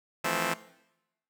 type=chord; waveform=5% pulse; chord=F major seventh; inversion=third; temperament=just; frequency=163.7 / 174.61 / 218.3 / 261.9 Hz; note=E3 / F3 / A3 / C4; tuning=-12 / 0 / -13 / +2 cents; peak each=-23 dBFS; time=0.24-0.54 s; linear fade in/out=5 ms; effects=noise-tail reverb RT60 0.9 s tail -18 dB re dry